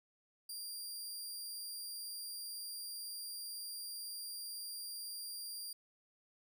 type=tone; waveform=20% pulse; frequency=4774 Hz; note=D8; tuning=28 cents sharp; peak=-37 dBFS; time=0.49-5.73 s; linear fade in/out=5 ms; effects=none